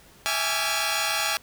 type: tone cluster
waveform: 10% pulse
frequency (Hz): 655 / 812 / 845 / 1151 / 1382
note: E5 / G#5 / G#5 / D6 / F6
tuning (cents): -11 / -39 / +30 / -35 / -19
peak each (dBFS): -22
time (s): 0.26-1.37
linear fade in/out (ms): 0
effects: pink hiss -53 dBFS RMS until 1.42 s